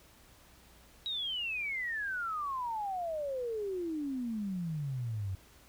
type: exponential sweep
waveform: sine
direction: down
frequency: 3869 to 91.9 Hz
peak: -33 dBFS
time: 1.06-5.35 s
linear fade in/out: 0 ms
effects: added 60 Hz sine -63 dBFS peak until 5.68 s + pink hiss -60 dBFS RMS until 5.68 s